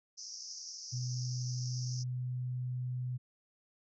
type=band-pass noise; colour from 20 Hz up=pink; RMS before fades=-46 dBFS; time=0.17-2.04 s; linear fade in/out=20 ms; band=5000 to 6200 Hz; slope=96 dB/octave
type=tone with pitch glide; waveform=sine; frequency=124.7 to 125.49 Hz; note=B2 to B2; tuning=+17 to +28 cents; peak=-34 dBFS; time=0.92-3.18 s; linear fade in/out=20 ms; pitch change=+11 cents; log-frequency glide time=1.45-2.19 s
effects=none